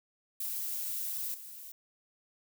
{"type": "noise with level steps", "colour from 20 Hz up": "violet", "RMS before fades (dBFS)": [-36, -47], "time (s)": [0.4, 1.72], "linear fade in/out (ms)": 5, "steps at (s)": 1.34, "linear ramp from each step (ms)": 5, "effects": []}